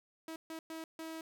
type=tone bursts at uneven times; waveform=sawtooth; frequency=322.4 Hz; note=E4; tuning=38 cents flat; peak=-38 dBFS; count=4; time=0.28-0.36 / 0.5-0.59 / 0.7-0.84 / 0.99-1.21 s; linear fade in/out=2 ms; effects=12-bit